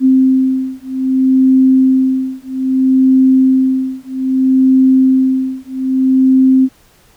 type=beating tone pair; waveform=sine; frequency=261.6 / 262.22 Hz; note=C4 / C4; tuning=0 / +4 cents; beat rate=0.62 Hz; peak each=-11 dBFS; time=0-6.69 s; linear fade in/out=50 ms; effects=pink hiss -49 dBFS RMS until 7.16 s